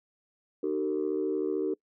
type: tone cluster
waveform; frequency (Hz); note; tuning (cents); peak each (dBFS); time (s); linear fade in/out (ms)
sine; 305.9 / 381.7 / 455.2; D#4 / G4 / A#4; -29 / -46 / -41; -31 / -29 / -31; 0.63-1.74; 5
effects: noise-tail reverb RT60 0.1 s tail -24 dB re dry + tanh soft clip ceiling -20 dBFS